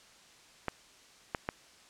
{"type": "clicks", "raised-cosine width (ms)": 0.5, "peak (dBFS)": -16, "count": 3, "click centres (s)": [0.683, 1.348, 1.489], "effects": ["white hiss -58 dBFS RMS until 1.89 s", "low-pass 7000 Hz 12 dB/octave"]}